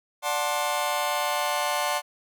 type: chord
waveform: sawtooth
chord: D dominant seventh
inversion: none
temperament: just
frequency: 587.3 / 734.2 / 881 / 1057.2 Hz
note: D5 / F#5 / A5 / C6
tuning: 0 / -14 / +2 / +18 cents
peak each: -26 dBFS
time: 0.22-2.02 s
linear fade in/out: 50 ms
effects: none